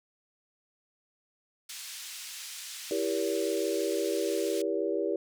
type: band-pass noise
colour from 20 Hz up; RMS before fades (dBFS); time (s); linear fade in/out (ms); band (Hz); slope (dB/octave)
white; -42; 1.69-4.62; 5; 2200 to 8200; 12
type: chord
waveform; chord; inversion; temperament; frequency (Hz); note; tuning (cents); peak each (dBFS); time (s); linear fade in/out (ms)
sine; E diminished seventh; none; just; 329.6 / 395.6 / 474.7 / 569.6; E4 / G4 / Bb4 / Db5; 0 / +16 / +31 / +47; -33 / -31 / -33 / -34; 2.91-5.16; 2
effects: none